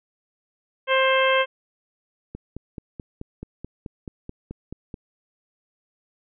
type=harmonic tone; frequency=528 Hz; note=C5; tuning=16 cents sharp; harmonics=1 / 2 / 3 / 4 / 5 / 6; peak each=-20 / -23 / -25 / -26 / -27 / -28 dBFS; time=0.87-1.46 s; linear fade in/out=50 ms
type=click train; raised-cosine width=3 ms; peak=-21 dBFS; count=13; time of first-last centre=2.35-4.942 s; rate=4.63 Hz
effects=none